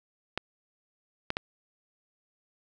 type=clicks; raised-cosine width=0.3 ms; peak=-13 dBFS; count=3; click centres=0.376 / 1.304 / 1.369 s; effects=none